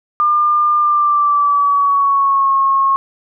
sine tone with pitch glide, 1200 to 1087.8 Hz, D6 to C#6, +37 to -33 cents, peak -10 dBFS, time 0.2-2.96 s, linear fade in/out 0 ms, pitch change -170 cents, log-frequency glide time 0.79-2.52 s, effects none

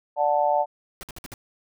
sine chord, D major, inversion none, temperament just, 587.3 / 734.2 / 881 Hz, D5 / F#5 / A5, 0 / -14 / +2 cents, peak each -23 dBFS, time 0.16-0.66 s, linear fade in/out 50 ms
pink noise bursts, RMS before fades -38 dBFS, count 5, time 1.01-1.339 s, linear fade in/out 0 ms, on 21 ms, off 56 ms
effects none

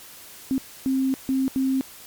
sine tone bursts at uneven times, 265.1 Hz, C4, 23 cents sharp, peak -19 dBFS, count 4, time 0.51-0.58 / 0.86-1.14 / 1.29-1.48 / 1.56-1.81 s, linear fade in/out 0 ms, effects white hiss -44 dBFS RMS until 2.06 s + MP3 96 kbps

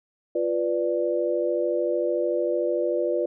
sine chord, B diminished, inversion second, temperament equal, 349.2 / 493.9 / 587.3 Hz, F4 / B4 / D5, 0 / 0 / 0 cents, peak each -26 dBFS, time 0.35-3.26 s, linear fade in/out 5 ms, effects none

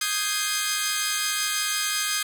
10% pulse chord, Ab major seventh, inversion second, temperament equal, 1244.5 / 1568 / 1661.2 / 2093 Hz, Eb6 / G6 / Ab6 / C7, 0 / 0 / 0 / 0 cents, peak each -21 dBFS, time 0.01-2.23 s, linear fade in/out 5 ms, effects none

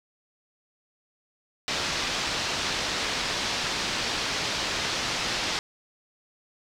white low-pass noise, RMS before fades -29 dBFS, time 1.68-5.59 s, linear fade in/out 0 ms, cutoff 5400 Hz, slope 24 dB/octave, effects none

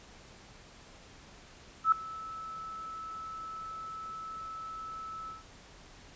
sine tone with ADSR envelope, 1308 Hz, E6, 14 cents flat, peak -18 dBFS, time 1.84-5.44 s, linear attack 80 ms, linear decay 3 ms, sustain -21 dB, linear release 160 ms, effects pink hiss -54 dBFS RMS until 6.15 s + resampled to 16000 Hz

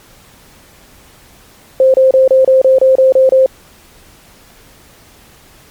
sine tone bursts, 525 Hz, C5, 6 cents sharp, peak -4 dBFS, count 10, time 1.8-3.461 s, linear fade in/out 2 ms, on 140 ms, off 29 ms, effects pink hiss -43 dBFS RMS until 5.7 s + MP3 96 kbps

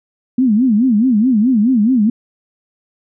sine tone with vibrato, 233.1 Hz, A#3, in tune, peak -9 dBFS, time 0.38-2.1 s, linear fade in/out 5 ms, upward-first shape sine, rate 4.7 Hz, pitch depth 230 cents each way, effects none

